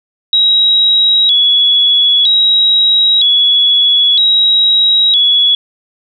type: tone with vibrato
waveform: sine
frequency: 3600 Hz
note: A7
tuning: 39 cents sharp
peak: -6 dBFS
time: 0.33-5.55 s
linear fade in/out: 2 ms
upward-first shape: square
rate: 0.52 Hz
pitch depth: 110 cents each way
effects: none